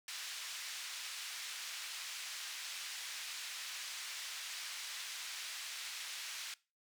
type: band-pass noise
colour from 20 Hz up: white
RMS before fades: -45 dBFS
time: 0.08-6.54 s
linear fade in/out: 2 ms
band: 1600 to 5600 Hz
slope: 12 dB/octave
effects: noise-tail reverb RT60 0.3 s tail -21 dB re dry